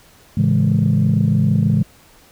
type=chord; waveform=sine; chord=A major seventh; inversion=none; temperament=equal; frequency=110 / 138.59 / 164.81 / 207.7 Hz; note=A2 / C#3 / E3 / G#3; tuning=0 / 0 / 0 / 0 cents; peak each=-17 dBFS; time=0.37-1.83 s; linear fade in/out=5 ms; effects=tanh soft clip ceiling -6 dBFS + pink hiss -49 dBFS RMS until 2.31 s